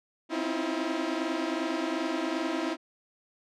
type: tone cluster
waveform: sawtooth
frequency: 260.2 / 269.9 / 319.5 / 342.1 Hz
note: C4 / C#4 / D#4 / F4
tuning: -9 / -46 / +46 / -36 cents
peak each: -34 / -34 / -27 / -30 dBFS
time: 0.29-2.77 s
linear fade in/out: 50 ms
effects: low-pass 5000 Hz 12 dB/octave